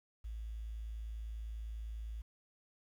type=tone with quantisation; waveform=sine; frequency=55 Hz; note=A1; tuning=in tune; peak=-40 dBFS; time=0.24-2.22 s; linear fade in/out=10 ms; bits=11; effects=none